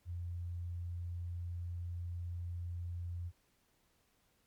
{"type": "tone", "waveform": "sine", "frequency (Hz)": 87, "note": "F2", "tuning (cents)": -6, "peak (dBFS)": -38, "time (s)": [0.05, 3.32], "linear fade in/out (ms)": 50, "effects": ["pink hiss -74 dBFS RMS until 4.46 s", "MP3 96 kbps"]}